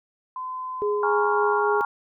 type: tone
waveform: sine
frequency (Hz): 1023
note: C6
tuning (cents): -39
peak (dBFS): -29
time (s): 0.36-1.6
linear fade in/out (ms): 2
type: tone with tremolo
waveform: sine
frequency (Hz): 415.3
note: G#4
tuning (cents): 0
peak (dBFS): -21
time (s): 0.82-1.81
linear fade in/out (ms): 0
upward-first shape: sine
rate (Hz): 3.6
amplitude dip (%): 25
type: chord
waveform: sine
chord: Bb minor seventh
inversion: third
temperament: equal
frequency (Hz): 830.6 / 932.3 / 1108.7 / 1396.9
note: Ab5 / Bb5 / Db6 / F6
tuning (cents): 0 / 0 / 0 / 0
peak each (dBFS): -27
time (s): 1.03-1.85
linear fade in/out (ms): 2
effects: none